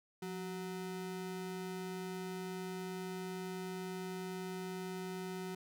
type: ring-modulated tone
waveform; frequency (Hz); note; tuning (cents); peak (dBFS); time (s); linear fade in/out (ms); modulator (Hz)
square; 277.1; C#4; -1; -38; 0.22-5.55; 5; 98.9
effects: none